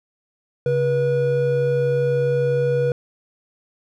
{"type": "tone pair together", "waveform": "triangle", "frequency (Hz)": [137.4, 484.6], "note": ["C#3", "B4"], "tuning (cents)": [-15, -33], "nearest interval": "octave + minor seventh", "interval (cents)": 2182, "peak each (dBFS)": [-20, -16], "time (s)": [0.66, 2.92], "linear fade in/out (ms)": 2, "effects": []}